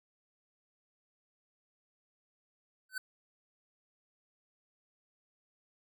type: tone with exponential growth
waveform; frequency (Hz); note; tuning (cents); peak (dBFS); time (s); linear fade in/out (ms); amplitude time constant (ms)
square; 1519; F#6; +45; -32; 2.89-2.98; 5; 18
effects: none